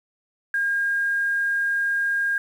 sine tone with quantisation, 1617 Hz, G#6, 47 cents flat, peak -20 dBFS, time 0.54-2.38 s, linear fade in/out 2 ms, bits 8, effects none

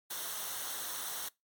white noise with comb filter, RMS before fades -39 dBFS, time 0.1-1.29 s, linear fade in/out 10 ms, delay 0.41 ms, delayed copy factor -0.65, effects noise-tail reverb RT60 0.2 s tail -23 dB re dry + MP3 96 kbps

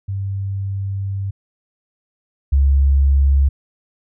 sine tone pair in turn, 98 / 69.01 Hz, G2 / C#2, 0 / -7 cents, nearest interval tritone, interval 607 cents, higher first, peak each -20 / -10 dBFS, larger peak second, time 0.08-1.31 / 2.52-3.49 s, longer first, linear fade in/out 10 ms, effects none

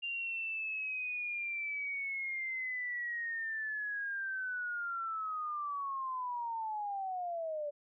sine linear sweep, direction down, 2794 to 575 Hz, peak -35 dBFS, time 0.02-7.71 s, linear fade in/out 20 ms, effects none

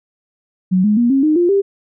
sine tone with pitch steps, 185 / 210.1 / 238.5 / 270.9 / 307.6 / 349.2 / 396.6 Hz, F#3 / G#3 / A#3 / C#4 / D#4 / F4 / G4, 0 / +20 / +40 / -40 / -20 / 0 / +20 cents, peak -10 dBFS, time 0.71-1.62 s, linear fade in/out 20 ms, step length 130 ms, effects none

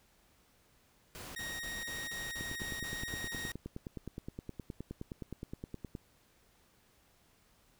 pink noise bursts, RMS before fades -47 dBFS, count 10, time 1.15-3.519 s, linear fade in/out 0 ms, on 200 ms, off 41 ms
sawtooth tone, 1871 Hz, A#6, 6 cents sharp, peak -36 dBFS, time 1.36-3.52 s, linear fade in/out 5 ms
click train, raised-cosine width 3 ms, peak -28 dBFS, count 35, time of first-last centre 2.41-5.952 s, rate 9.6 Hz
effects pink hiss -68 dBFS RMS until 7.79 s

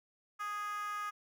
10% pulse tone with high-pass filter, 414.3 Hz, G#4, 4 cents flat, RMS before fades -39 dBFS, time 0.39-1.11 s, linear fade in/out 20 ms, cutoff 1300 Hz, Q 8, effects none

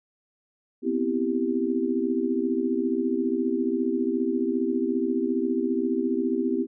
sine chord, C major seventh, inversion third, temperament equal, 246.9 / 261.6 / 329.6 / 392 Hz, B3 / C4 / E4 / G4, 0 / 0 / 0 / 0 cents, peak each -28 dBFS, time 0.82-6.67 s, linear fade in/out 50 ms, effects none

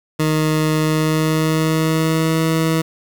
20% pulse tone with pitch glide, 155.56 to 161.14 Hz, D#3 to E3, 0 to -39 cents, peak -10 dBFS, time 0.19-2.82 s, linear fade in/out 10 ms, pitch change +61 cents, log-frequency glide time 0.8-2.43 s, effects 7-bit

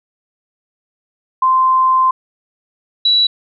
sine tone pair in turn, 1040 / 3927 Hz, C6 / B7, -11 / -11 cents, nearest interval octave + major seventh, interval 2300 cents, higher second, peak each -9 / -9 dBFS, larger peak neither, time 1.42-2.11 / 3.05-3.27 s, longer first, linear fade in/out 5 ms, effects none

